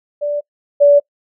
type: tone pair in turn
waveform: sine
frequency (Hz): 585 / 575.6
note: D5 / D5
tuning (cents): -7 / -35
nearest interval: unison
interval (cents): 28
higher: first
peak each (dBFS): -16 / -5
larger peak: second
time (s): 0.21-0.41 / 0.8-1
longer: neither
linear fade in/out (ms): 20
effects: noise-tail reverb RT60 0.1 s tail -25 dB re dry